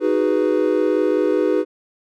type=chord; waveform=triangle; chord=G# minor seventh; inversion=second; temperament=equal; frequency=311.1 / 370 / 415.3 / 493.9 Hz; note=D#4 / F#4 / G#4 / B4; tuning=0 / 0 / 0 / 0 cents; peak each=-19 dBFS; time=0-1.65 s; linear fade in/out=50 ms; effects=none